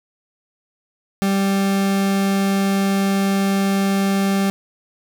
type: tone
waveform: 40% pulse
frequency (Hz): 196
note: G3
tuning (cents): 0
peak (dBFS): -15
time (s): 1.22-4.5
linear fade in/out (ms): 0
effects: none